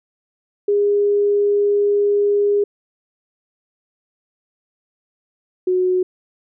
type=tone pair in turn; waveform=sine; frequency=408.5 / 367 Hz; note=G#4 / F#4; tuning=-29 / -14 cents; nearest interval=major second; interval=185 cents; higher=first; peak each=-13 / -14 dBFS; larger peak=first; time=0.68-2.64 / 5.67-6.03 s; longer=first; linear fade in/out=5 ms; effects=none